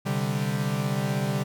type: chord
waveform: 45% pulse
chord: C suspended second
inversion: none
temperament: equal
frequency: 130.81 / 146.83 / 196 Hz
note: C3 / D3 / G3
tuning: 0 / 0 / 0 cents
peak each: -29 dBFS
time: 0.05-1.44 s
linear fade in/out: 20 ms
effects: none